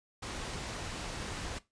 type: low-pass noise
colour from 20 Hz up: pink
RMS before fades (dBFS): -40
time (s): 0.22-1.59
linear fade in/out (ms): 10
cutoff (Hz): 8200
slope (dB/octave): 12
effects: noise-tail reverb RT60 0.2 s tail -17 dB re dry + resampled to 22050 Hz